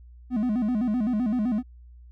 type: tone with vibrato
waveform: triangle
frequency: 229.8 Hz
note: A#3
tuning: 25 cents flat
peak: -20 dBFS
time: 0.3-1.63 s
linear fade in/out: 50 ms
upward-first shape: square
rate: 7.8 Hz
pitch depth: 150 cents each way
effects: added 60 Hz sine -45 dBFS peak until 2.11 s